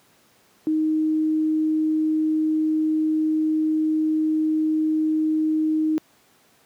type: tone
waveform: sine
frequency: 312.2 Hz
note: D#4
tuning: 6 cents sharp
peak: -18 dBFS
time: 0.67-5.98 s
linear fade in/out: 0 ms
effects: pink hiss -58 dBFS RMS until 6.65 s + high-pass 150 Hz 12 dB/octave